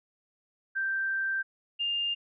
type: tone pair in turn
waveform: sine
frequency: 1568 / 2808 Hz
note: G6 / F7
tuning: 0 / +9 cents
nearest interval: minor seventh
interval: 1009 cents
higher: second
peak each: -27 dBFS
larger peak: neither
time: 0.75-1.43 / 1.79-2.15 s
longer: first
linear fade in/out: 20 ms
effects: none